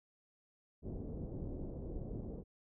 pink low-pass noise, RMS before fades -43 dBFS, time 0.82-2.44 s, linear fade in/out 50 ms, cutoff 490 Hz, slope 24 dB/octave, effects none

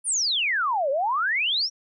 sine exponential two-way sweep, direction down then up, 10150 to 523.3 to 5800 Hz, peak -21 dBFS, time 0.04-1.7 s, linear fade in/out 50 ms, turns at 0.9 s, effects none

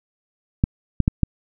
clicks, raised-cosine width 5 ms, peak -3 dBFS, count 4, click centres 0.639 / 1.003 / 1.079 / 1.233 s, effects none

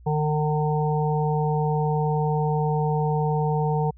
harmonic tone, 151.6 Hz, D#3, 45 cents flat, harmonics 1 / 3 / 5 / 6, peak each -22 / -27 / -29 / -30 dBFS, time 0.06-3.91 s, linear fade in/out 10 ms, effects added 60 Hz sine -45 dBFS peak until 3.97 s

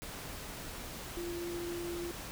sine tone in noise, 345.2 Hz, F4, 20 cents flat, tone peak -37 dBFS, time 1.17-2.11 s, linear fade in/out 0 ms, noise pink, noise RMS -44 dBFS, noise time 0.02-2.31 s, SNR +4 dB, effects none

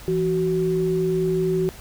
sine tone pair together, 166.64 / 374.1 Hz, E3 / F#4, +19 / +19 cents, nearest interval octave + major second, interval 1400 cents, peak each -24 / -20 dBFS, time 0.08-1.69 s, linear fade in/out 0 ms, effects added 50 Hz sine -43 dBFS peak until 1.8 s + pink hiss -43 dBFS RMS until 1.8 s

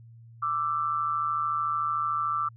sine tone pair together, 1174.7 / 1328.2 Hz, D6 / E6, 0 / +13 cents, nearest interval major second, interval 213 cents, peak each -27 / -29 dBFS, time 0.42-2.49 s, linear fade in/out 10 ms, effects added 115 Hz sine -47 dBFS peak until 2.56 s

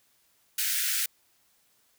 white high-pass noise, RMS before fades -28 dBFS, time 0.58-1.06 s, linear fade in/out 5 ms, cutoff 1400 Hz, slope 96 dB/octave, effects white hiss -67 dBFS RMS until 1.98 s

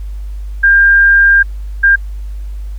sine tone bursts at uneven times, 1600 Hz, G6, 35 cents sharp, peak -4 dBFS, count 2, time 0.63-1.43 / 1.83-1.96 s, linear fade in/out 10 ms, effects added 50 Hz sine -20 dBFS peak until 2.78 s + pink hiss -49 dBFS RMS until 2.78 s

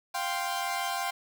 sawtooth chord, F suspended second, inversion none, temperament equal, 698.5 / 784 / 1046.5 Hz, F5 / G5 / C6, 0 / 0 / 0 cents, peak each -31 / -29 / -31 dBFS, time 0.14-1.11 s, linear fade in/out 10 ms, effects 8-bit

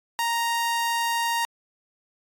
sawtooth tone, 932.3 Hz, A#5, in tune, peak -19 dBFS, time 0.19-1.45 s, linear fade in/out 0 ms, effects AAC 64 kbps

